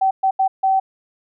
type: tone bursts at uneven times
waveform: sine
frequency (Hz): 768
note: G5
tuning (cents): -36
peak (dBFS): -13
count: 4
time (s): 0.01-0.11 / 0.23-0.31 / 0.39-0.48 / 0.63-0.8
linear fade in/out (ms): 10
effects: none